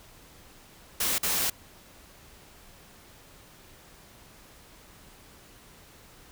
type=noise with dropouts; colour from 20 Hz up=white; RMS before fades=-27 dBFS; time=1-1.5 s; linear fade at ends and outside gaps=5 ms; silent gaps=1.183-1.23 s; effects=pink hiss -53 dBFS RMS until 6.31 s